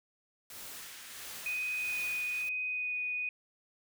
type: noise with tremolo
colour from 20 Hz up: white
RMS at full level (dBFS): -45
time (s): 0.5-2.49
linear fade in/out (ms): 2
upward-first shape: sine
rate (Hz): 1.5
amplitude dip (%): 65
type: band-pass noise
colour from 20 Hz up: pink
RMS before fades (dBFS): -50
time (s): 0.72-2.46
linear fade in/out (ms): 50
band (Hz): 1400 to 15000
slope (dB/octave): 24
type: tone with vibrato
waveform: sine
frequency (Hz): 2489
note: D#7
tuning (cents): 0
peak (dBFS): -32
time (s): 1.46-3.29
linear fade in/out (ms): 2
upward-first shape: sine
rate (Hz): 1.1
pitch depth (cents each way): 10
effects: none